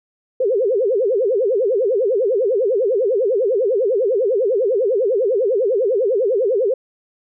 sine tone with vibrato, 452.9 Hz, A#4, 50 cents flat, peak -14 dBFS, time 0.4-6.74 s, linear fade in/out 5 ms, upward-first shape sine, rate 10 Hz, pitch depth 280 cents each way, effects none

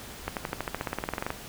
accelerating click train, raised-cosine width 0.5 ms, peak -14 dBFS, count 18, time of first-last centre 0.28-1.304 s, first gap 88 ms, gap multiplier 0.95, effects pink hiss -43 dBFS RMS until 1.48 s

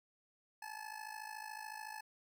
25% pulse tone with amplitude modulation, 862 Hz, A5, 36 cents flat, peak -38 dBFS, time 0.62-2.01 s, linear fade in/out 5 ms, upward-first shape sine, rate 53.8 Hz, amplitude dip 80%, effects none

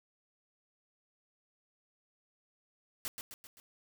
white noise with echo, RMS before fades -38 dBFS, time 3.05-3.08 s, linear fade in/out 0 ms, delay 130 ms, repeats 4, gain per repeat -5 dB, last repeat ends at 3.6 s, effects none

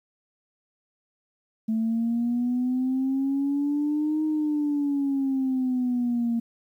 sine exponential two-way sweep, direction up then down, 220 to 311.1 to 230.9 Hz, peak -21 dBFS, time 1.68-6.4 s, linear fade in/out 10 ms, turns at 4.24 s, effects tanh soft clip ceiling -18 dBFS + 10-bit

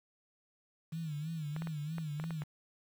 sine tone with vibrato, 155.56 Hz, D#3, in tune, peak -36 dBFS, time 0.92-2.44 s, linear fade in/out 10 ms, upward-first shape sine, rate 3.1 Hz, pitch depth 110 cents each way
clicks, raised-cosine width 0.5 ms, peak -29 dBFS, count 8, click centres 1.564 / 1.621 / 1.672 / 1.983 / 2.199 / 2.24 / 2.307 / 2.42 s
effects 9-bit

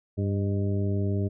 harmonic tone with a mistuned harmonic, 99.3 Hz, G2, 23 cents sharp, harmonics 1 / 2 / 3 / 4 / 5 / 6, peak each -25 / -31 / -35 / -34 / -47 / -40 dBFS, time 0.17-1.29 s, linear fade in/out 20 ms, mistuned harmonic 6, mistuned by +54 cents, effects none

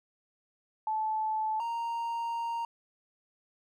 sine / triangle tone pair in turn, 870 / 929.5 Hz, A5 / A#5, -20 / -5 cents, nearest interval minor second, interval 115 cents, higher second, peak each -28 / -29 dBFS, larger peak first, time 0.87-1.6 / 1.6-2.65 s, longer second, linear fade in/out 2 ms, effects none

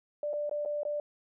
sine tone with dropouts, 590 Hz, D5, 8 cents sharp, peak -30 dBFS, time 0.23-1 s, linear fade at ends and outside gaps 2 ms, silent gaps 0.332-0.336 / 0.495-0.512 / 0.651-0.658 / 0.833-0.851 s, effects none

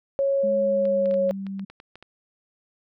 sine tone, 551 Hz, C#5, 11 cents flat, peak -19 dBFS, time 0.19-1.31 s, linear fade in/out 0 ms
sine tone with pitch glide, 207.7 to 194.91 Hz, G#3 to G3, 0 to -10 cents, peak -29 dBFS, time 0.43-1.65 s, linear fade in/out 10 ms, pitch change -110 cents, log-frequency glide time 0.54-1.3 s
clicks, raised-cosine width 0.3 ms, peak -28 dBFS, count 11, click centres 0.854 / 1.058 / 1.111 / 1.141 / 1.294 / 1.467 / 1.595 / 1.7 / 1.801 / 1.956 / 2.026 s
effects none

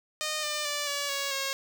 5% pulse tone with pitch steps, 614 / 599.3 / 584.9 / 570.9 / 557.2 / 543.9 Hz, D#5 / D5 / D5 / D5 / C#5 / C#5, -23 / +35 / -7 / -49 / +9 / -33 cents, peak -18 dBFS, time 0.21-1.53 s, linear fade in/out 0 ms, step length 220 ms, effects 9-bit

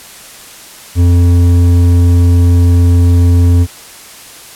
sine tone with hard clipping, 87.31 Hz, F2, in tune, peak -6 dBFS, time 0.95-3.67 s, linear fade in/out 50 ms, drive 8 dB, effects white hiss -33 dBFS RMS until 4.55 s + low-pass 12000 Hz 12 dB/octave

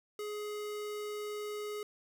square tone, 418.9 Hz, G#4, 15 cents sharp, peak -38 dBFS, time 0.19-1.83 s, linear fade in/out 2 ms, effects none

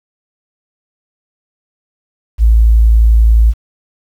sine tone, 55.7 Hz, A1, 22 cents sharp, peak -4 dBFS, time 2.38-3.54 s, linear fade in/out 50 ms, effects 7-bit

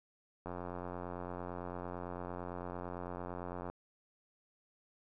click train, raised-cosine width 1 ms, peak -28 dBFS, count 289, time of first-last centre 0.46-3.7 s, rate 88.9 Hz, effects none

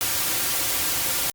white noise with comb filter, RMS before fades -24 dBFS, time 0.01-1.3 s, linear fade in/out 0 ms, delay 4.7 ms, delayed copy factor -0.6, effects Opus 48 kbps

